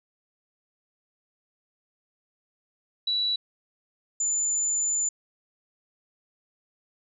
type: tone pair in turn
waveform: sine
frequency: 3934 / 7054 Hz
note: B7 / A8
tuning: -7 / +3 cents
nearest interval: minor seventh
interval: 1010 cents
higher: second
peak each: -23 dBFS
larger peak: neither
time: 3.07-3.36 / 4.2-5.09 s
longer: second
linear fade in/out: 5 ms
effects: none